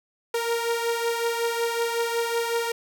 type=beating tone pair; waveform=sawtooth; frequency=464.5 / 469.9 Hz; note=A#4 / A#4; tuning=-6 / +14 cents; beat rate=5.4 Hz; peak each=-21 / -26 dBFS; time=0.34-2.72 s; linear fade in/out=5 ms; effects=none